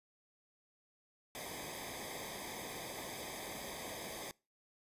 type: noise with comb filter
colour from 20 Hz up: pink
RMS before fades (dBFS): -45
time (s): 1.35-4.31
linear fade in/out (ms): 0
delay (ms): 0.71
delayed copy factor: -0.9
effects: noise-tail reverb RT60 0.3 s tail -24 dB re dry + resampled to 32000 Hz